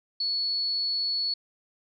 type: tone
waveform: sine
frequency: 4404 Hz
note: C#8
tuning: 12 cents flat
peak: -25 dBFS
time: 0.2-1.34 s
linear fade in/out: 5 ms
effects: none